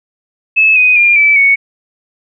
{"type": "tone with pitch steps", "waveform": "sine", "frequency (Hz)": [2600, 2500, 2404, 2311, 2222], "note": ["E7", "D#7", "D7", "D7", "C#7"], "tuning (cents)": [-24, 8, 40, -28, 4], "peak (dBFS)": -5, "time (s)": [0.56, 1.56], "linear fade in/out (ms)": 20, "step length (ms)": 200, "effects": []}